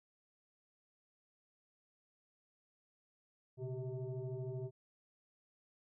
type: tone with frequency modulation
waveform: sine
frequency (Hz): 123.47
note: B2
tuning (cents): 0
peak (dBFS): -39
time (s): 3.57-4.71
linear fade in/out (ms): 50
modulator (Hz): 260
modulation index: 1.3
effects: none